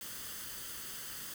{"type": "noise with comb filter", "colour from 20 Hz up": "white", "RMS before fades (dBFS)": -44, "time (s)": [0.01, 1.34], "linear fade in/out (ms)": 2, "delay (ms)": 0.63, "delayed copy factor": 0.55, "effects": []}